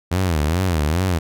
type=tone with vibrato; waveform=sawtooth; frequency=83.5 Hz; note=E2; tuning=23 cents sharp; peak=-13 dBFS; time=0.11-1.19 s; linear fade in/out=10 ms; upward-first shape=sine; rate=2.4 Hz; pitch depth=220 cents each way; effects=none